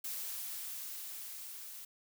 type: noise with level ramp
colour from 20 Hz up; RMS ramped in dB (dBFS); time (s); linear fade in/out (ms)
blue; -40 to -48; 0.04-1.85; 5
effects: none